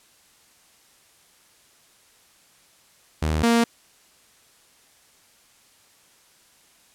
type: tone pair in turn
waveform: sawtooth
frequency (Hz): 77.78 / 233.1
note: D#2 / A#3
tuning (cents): 0 / 0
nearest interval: octave + perfect fifth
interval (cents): 1900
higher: second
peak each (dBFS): -17 / -12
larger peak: second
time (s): 3.22-3.43 / 3.43-3.64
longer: neither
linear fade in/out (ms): 5
effects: white hiss -57 dBFS RMS until 6.94 s + low-pass 11000 Hz 12 dB/octave